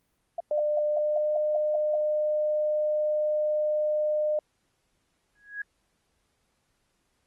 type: tone bursts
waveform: sine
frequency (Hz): 678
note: E5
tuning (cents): +49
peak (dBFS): -27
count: 9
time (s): 0.38-1.956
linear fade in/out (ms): 5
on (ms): 24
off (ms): 170
type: tone with pitch glide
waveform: sine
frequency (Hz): 599 to 606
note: D5 to D#5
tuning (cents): +34 to -46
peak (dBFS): -23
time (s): 0.51-4.39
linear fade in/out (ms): 2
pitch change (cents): +20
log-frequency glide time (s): 0.85-1.36
type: tone with exponential growth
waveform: sine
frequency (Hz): 1661.2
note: G#6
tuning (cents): 0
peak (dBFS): -28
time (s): 5.35-5.62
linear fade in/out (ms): 5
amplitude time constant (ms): 57
effects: pink hiss -73 dBFS RMS until 7.26 s + Opus 32 kbps